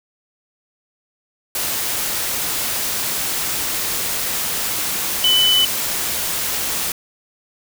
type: tone in noise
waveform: sine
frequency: 3000 Hz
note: F#7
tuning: 23 cents sharp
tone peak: -12 dBFS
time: 5.24-5.65 s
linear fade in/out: 2 ms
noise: white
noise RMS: -22 dBFS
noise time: 1.55-6.92 s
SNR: +7 dB
effects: none